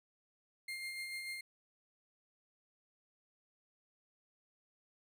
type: tone with tremolo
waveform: 35% pulse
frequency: 2115 Hz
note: C7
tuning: 18 cents sharp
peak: -38 dBFS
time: 0.68-1.41 s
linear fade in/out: 5 ms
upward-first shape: sine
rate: 6.8 Hz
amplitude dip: 35%
effects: resampled to 32000 Hz